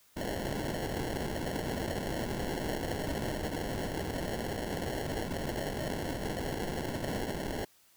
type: noise with sample-and-hold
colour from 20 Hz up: white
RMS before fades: -35 dBFS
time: 0.16-7.65 s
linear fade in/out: 5 ms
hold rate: 1225 Hz
effects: white hiss -64 dBFS RMS until 7.96 s